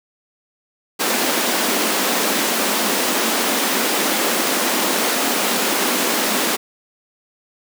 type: high-pass noise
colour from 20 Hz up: pink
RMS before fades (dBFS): -19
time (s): 0.99-6.57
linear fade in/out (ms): 20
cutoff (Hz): 210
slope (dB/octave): 48
effects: none